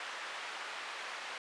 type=band-pass noise; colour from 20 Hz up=white; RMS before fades=-43 dBFS; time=0-1.38 s; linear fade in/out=2 ms; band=700 to 2300 Hz; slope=12 dB/octave; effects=resampled to 22050 Hz